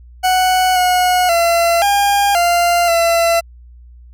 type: tone with pitch steps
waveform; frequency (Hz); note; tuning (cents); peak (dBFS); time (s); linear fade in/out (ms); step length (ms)
40% pulse; 741 / 728 / 679 / 807 / 694 / 674; F#5 / F#5 / F5 / G#5 / F5 / E5; +2 / -28 / -49 / -50 / -11 / +38; -10; 0.23-3.41; 20; 530
effects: added 60 Hz sine -37 dBFS peak until 4.13 s